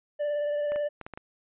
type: tone with vibrato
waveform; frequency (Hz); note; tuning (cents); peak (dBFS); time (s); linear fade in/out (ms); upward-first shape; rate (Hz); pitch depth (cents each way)
triangle; 587.3; D5; 0; -24; 0.19-0.89; 20; sine; 18; 17
type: clicks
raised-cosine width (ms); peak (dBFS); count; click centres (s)
0.5; -24; 6; 0.72 / 0.76 / 1.013 / 1.065 / 1.137 / 1.175
effects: resampled to 8000 Hz